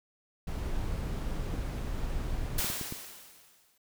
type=noise; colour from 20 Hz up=brown; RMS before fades=-33 dBFS; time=0.47-2.6 s; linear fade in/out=5 ms
type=clicks; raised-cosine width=3 ms; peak=-25 dBFS; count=5; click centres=1.539 / 2.645 / 2.701 / 2.813 / 2.924 s
type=noise with exponential decay; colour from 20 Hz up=white; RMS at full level=-30 dBFS; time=2.58-3.78 s; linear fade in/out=5 ms; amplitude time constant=260 ms
effects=none